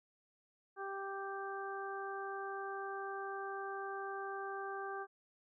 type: harmonic tone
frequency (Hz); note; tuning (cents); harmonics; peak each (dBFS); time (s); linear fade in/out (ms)
392; G4; 0; 1 / 2 / 3 / 4; -44 / -45 / -46 / -47; 0.76-5.07; 50
effects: none